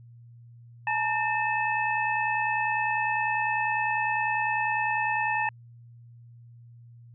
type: tone cluster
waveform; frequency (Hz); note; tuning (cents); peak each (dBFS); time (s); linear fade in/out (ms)
sine; 857 / 927 / 1800 / 2604; A5 / A#5 / A6 / E7; -46 / -10 / +39 / -22; -28 / -32 / -29 / -31; 0.87-5.49; 2
effects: added 118 Hz sine -47 dBFS peak until 7.14 s